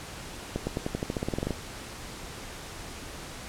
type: accelerating click train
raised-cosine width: 2 ms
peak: -15 dBFS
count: 15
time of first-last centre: 0.56-1.507 s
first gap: 110 ms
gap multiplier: 0.92
effects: pink hiss -41 dBFS RMS until 3.48 s + low-pass 10000 Hz 12 dB/octave